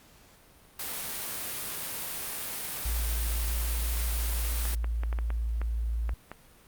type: noise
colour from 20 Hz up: white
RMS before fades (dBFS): -35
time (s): 0.79-4.75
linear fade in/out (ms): 5
type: tone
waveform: sine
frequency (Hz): 56.7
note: A#1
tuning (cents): -47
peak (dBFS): -27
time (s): 2.85-6.14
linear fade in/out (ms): 5
type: clicks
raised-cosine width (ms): 0.5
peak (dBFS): -23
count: 9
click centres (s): 4.654 / 4.844 / 5.035 / 5.128 / 5.188 / 5.304 / 5.616 / 6.093 / 6.316
effects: pink hiss -57 dBFS RMS until 6.67 s + Opus 48 kbps